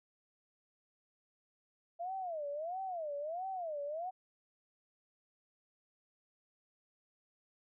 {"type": "tone with vibrato", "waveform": "sine", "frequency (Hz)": 663, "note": "E5", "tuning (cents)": 10, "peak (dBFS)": -37, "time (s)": [1.99, 4.11], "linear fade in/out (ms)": 20, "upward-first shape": "sine", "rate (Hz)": 1.5, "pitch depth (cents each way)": 260, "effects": []}